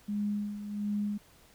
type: tone with tremolo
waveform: sine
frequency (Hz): 206.5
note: G#3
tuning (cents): -10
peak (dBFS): -28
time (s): 0.08-1.18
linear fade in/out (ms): 10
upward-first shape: sine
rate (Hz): 1.4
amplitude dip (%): 65
effects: pink hiss -60 dBFS RMS until 1.54 s